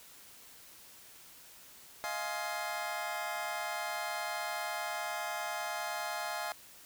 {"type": "chord", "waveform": "25% pulse", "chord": "F minor seventh", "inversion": "third", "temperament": "just", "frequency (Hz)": [628.6, 698.5, 838.1, 1047.7], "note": ["Eb5", "F5", "Ab5", "C6"], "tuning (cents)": [18, 0, 16, 2], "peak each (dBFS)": [-39, -36, -36, -40], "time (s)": [2.04, 6.52], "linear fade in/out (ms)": 0, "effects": ["white hiss -55 dBFS RMS until 6.85 s"]}